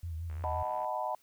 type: tone with vibrato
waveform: sine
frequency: 82.41 Hz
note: E2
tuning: in tune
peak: -35 dBFS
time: 0.03-0.63 s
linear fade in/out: 5 ms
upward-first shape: triangle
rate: 5.8 Hz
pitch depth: 87 cents each way
type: click train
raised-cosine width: 0.5 ms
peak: -39 dBFS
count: 41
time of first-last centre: 0.3-0.845 s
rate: 73.4 Hz
type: chord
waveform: sine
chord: B dominant seventh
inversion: first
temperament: equal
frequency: 622.3 / 740 / 880 / 987.8 Hz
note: D#5 / F#5 / A5 / B5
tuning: 0 / 0 / 0 / 0 cents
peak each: -37 dBFS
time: 0.44-1.15 s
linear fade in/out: 0 ms
effects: white hiss -67 dBFS RMS until 1.22 s